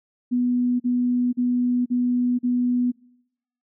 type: tone bursts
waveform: sine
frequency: 246.2 Hz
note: B3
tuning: 5 cents flat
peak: -18 dBFS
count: 5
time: 0.31-2.92 s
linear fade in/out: 20 ms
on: 490 ms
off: 40 ms
effects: noise-tail reverb RT60 0.8 s tail -24 dB re dry